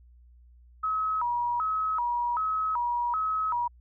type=tone with vibrato; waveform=sine; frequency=1108.7 Hz; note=C#6; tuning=in tune; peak=-25 dBFS; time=0.83-3.68 s; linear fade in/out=10 ms; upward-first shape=square; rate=1.3 Hz; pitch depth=250 cents each way; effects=added 60 Hz sine -52 dBFS peak until 3.8 s